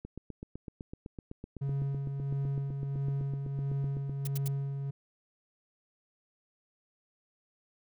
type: click train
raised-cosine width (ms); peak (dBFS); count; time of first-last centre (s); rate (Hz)
3; -28; 33; 0.05-4.096; 7.91
type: tone with tremolo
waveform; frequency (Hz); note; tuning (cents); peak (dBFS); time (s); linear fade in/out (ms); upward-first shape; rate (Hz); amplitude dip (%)
triangle; 138.59; C#3; 0; -27; 1.61-4.91; 10; sine; 1.5; 40
type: noise bursts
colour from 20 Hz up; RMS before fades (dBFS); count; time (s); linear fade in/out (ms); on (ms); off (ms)
blue; -39; 3; 4.25-4.48; 5; 24; 79
effects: none